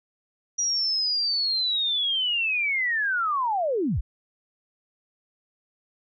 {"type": "linear sweep", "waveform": "sine", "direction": "down", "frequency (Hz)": [5800, 30.6], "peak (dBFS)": -22, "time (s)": [0.58, 4.01], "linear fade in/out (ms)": 10, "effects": []}